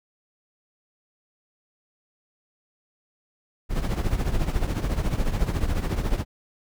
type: noise with tremolo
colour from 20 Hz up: brown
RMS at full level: -21 dBFS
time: 3.69-6.25 s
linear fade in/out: 50 ms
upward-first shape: triangle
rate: 14 Hz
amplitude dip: 75%
effects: none